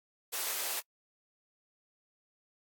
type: high-pass noise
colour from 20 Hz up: white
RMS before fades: -35 dBFS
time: 0.32-0.81 s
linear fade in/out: 20 ms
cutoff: 370 Hz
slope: 24 dB/octave
effects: noise-tail reverb RT60 0.1 s tail -26 dB re dry + AAC 64 kbps